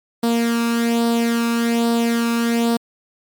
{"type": "tone with flanger", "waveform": "sawtooth", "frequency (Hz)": 233.1, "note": "A#3", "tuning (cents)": 0, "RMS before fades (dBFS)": -18, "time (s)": [0.23, 2.77], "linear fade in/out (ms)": 5, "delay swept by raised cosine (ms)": [0.22, 0.78], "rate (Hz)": 1.2, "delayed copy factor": 0.6, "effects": ["MP3 96 kbps"]}